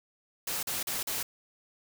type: noise bursts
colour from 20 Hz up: white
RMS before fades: -33 dBFS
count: 4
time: 0.47-1.23 s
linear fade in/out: 5 ms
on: 160 ms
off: 40 ms
effects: none